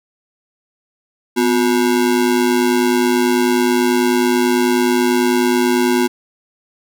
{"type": "ring-modulated tone", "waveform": "square", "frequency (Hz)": 304.3, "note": "D#4", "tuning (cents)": -38, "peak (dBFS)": -10, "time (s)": [1.36, 6.08], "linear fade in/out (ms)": 20, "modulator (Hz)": 54.6, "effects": []}